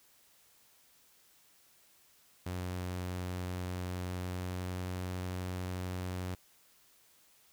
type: tone with pitch glide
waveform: sawtooth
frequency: 90.5 to 91.34 Hz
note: F#2 to F#2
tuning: -38 to -22 cents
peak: -32 dBFS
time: 2.46-6.35 s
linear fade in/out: 5 ms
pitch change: +16 cents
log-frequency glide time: 3.98-4.97 s
effects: white hiss -65 dBFS RMS until 7.52 s